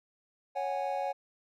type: chord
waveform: triangle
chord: C# suspended fourth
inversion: none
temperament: equal with one note detuned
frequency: 554.4 / 740 / 824.9 Hz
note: C#5 / F#5 / G#5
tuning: 0 / 0 / -12 cents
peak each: -33 dBFS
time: 0.55-1.13 s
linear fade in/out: 20 ms
effects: none